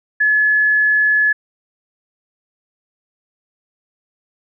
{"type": "tone", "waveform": "sine", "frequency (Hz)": 1709, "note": "G#6", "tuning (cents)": 49, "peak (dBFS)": -11, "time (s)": [0.2, 1.33], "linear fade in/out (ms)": 10, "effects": []}